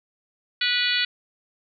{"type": "harmonic tone", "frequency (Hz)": 490, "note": "B4", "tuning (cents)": -14, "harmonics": [3, 4, 5, 6, 7, 8, 9], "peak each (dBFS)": [-28, -28, -28, -28, -28, -28, -28], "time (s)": [0.61, 1.05], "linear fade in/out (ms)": 5, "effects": []}